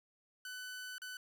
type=tone with dropouts; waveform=sawtooth; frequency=1500 Hz; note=F#6; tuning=23 cents sharp; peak=-40 dBFS; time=0.45-1.17 s; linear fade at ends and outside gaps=2 ms; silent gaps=0.982-1.018 s; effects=none